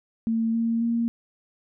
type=tone with pitch steps; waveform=sine; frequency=226.3 / 229.5 / 232.7 Hz; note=A3 / A#3 / A#3; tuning=+49 / -27 / -3 cents; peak=-21 dBFS; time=0.27-1.08 s; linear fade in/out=0 ms; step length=270 ms; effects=none